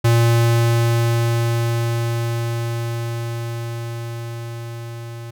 square tone with level ramp, 116.8 Hz, A#2, 4 cents sharp, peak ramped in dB -12 to -31 dBFS, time 0.04-5.31 s, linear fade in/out 10 ms, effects none

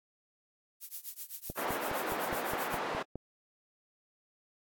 violet noise with tremolo, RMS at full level -38 dBFS, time 0.8-2.79 s, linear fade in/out 50 ms, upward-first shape triangle, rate 7.8 Hz, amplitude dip 100%
click train, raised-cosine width 2 ms, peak -25 dBFS, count 9, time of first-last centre 1.5-3.156 s, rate 4.83 Hz
white band-pass noise, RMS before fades -36 dBFS, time 1.57-3.03 s, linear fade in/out 10 ms, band 360 to 1100 Hz, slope 12 dB/octave
effects AAC 64 kbps

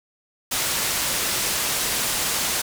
white low-pass noise, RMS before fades -24 dBFS, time 0.51-2.62 s, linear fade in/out 10 ms, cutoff 11000 Hz, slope 12 dB/octave, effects none

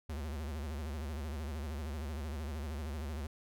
square tone with vibrato, 74.4 Hz, D2, 23 cents sharp, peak -38 dBFS, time 0.09-3.27 s, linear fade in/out 5 ms, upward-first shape sine, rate 13 Hz, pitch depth 150 cents each way, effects none

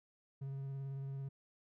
triangle tone with vibrato, 136.6 Hz, C#3, 25 cents flat, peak -38 dBFS, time 0.41-1.29 s, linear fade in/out 10 ms, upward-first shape triangle, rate 18 Hz, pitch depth 22 cents each way, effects none

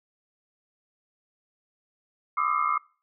sine tone cluster, 1018 / 1170 / 1232 / 1322 / 2141 Hz, C6 / D6 / D#6 / E6 / C7, -48 / -7 / -17 / +5 / +39 cents, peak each -34 / -27 / -26 / -31 / -35 dBFS, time 2.37-2.78 s, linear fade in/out 5 ms, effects noise-tail reverb RT60 0.4 s tail -25 dB re dry

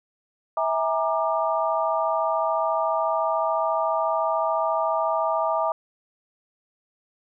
sine tone cluster, 650 / 825 / 939 / 1192 Hz, E5 / G#5 / A#5 / D6, -24 / -12 / +12 / +25 cents, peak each -24 / -29 / -27 / -27 dBFS, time 0.57-5.72 s, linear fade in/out 2 ms, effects none

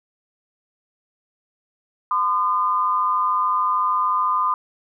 sine tone pair together, 1022.5 / 1216 Hz, C6 / D#6, -40 / -40 cents, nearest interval minor third, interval 300 cents, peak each -20 dBFS, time 2.11-4.54 s, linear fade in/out 2 ms, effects none

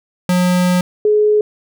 square / sine tone pair in turn, 180 / 422.3 Hz, F#3 / G#4, -47 / +29 cents, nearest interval octave + minor third, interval 1476 cents, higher second, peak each -12 / -9 dBFS, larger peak second, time 0.29-0.81 / 1.05-1.41 s, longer first, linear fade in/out 2 ms, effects none

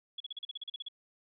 sine tone bursts, 3375 Hz, G#7, 27 cents sharp, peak -37 dBFS, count 12, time 0.18-0.885 s, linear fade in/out 5 ms, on 23 ms, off 39 ms, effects none

